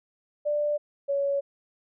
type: tone pair in turn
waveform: sine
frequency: 591 / 560.3 Hz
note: D5 / C#5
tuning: +11 / +18 cents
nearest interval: minor second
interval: 93 cents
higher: first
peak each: -23 dBFS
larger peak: neither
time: 0.45-0.78 / 1.08-1.41 s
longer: neither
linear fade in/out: 20 ms
effects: none